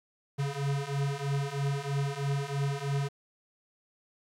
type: beating tone pair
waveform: square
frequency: 138.4 / 141.5 Hz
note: C#3 / C#3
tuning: -2 / +36 cents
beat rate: 3.1 Hz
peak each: -34 / -32 dBFS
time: 0.38-3.09 s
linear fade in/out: 20 ms
effects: low-pass 9000 Hz 12 dB/octave + 10-bit